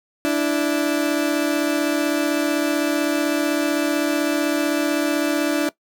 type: tone pair together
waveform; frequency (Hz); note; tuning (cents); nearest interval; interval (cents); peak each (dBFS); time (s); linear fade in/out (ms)
30% pulse; 292.6 / 328.4; D4 / E4; -6 / -6; major second; 200; -17 / -20; 0.25-5.69; 0
effects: noise-tail reverb RT60 0.1 s tail -19 dB re dry